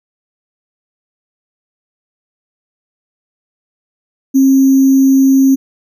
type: tone with sample-and-hold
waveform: sine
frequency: 268.8 Hz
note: C4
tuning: 47 cents sharp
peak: -5 dBFS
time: 4.34-5.56 s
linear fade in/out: 20 ms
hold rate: 6300 Hz
effects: none